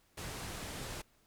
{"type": "low-pass noise", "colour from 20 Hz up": "pink", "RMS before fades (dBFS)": -43, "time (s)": [0.17, 1.02], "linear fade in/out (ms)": 10, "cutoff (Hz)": 12000, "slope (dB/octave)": 24, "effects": ["pink hiss -70 dBFS RMS until 1.26 s"]}